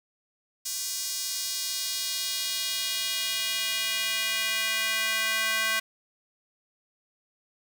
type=tone with high-pass filter sweep; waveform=square; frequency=221.1 Hz; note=A3; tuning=9 cents sharp; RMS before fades=-29 dBFS; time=0.65-5.8 s; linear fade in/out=10 ms; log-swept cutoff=6000 to 1700 Hz; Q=1.5; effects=none